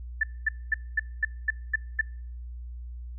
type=tone bursts; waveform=sine; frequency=1760 Hz; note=A6; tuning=in tune; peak=-20 dBFS; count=8; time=0.21-2.012 s; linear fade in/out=5 ms; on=24 ms; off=230 ms; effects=noise-tail reverb RT60 0.6 s tail -26 dB re dry + added 60 Hz sine -36 dBFS peak until 3.18 s